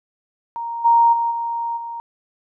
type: tone with level steps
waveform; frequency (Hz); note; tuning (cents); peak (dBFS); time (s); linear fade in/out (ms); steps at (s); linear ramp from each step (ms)
sine; 932.3; A#5; 0; -24 / -10 / -17 / -21 / -27; 0.56-2; 0; 0.84 / 1.12 / 1.3 / 1.76; 20
effects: none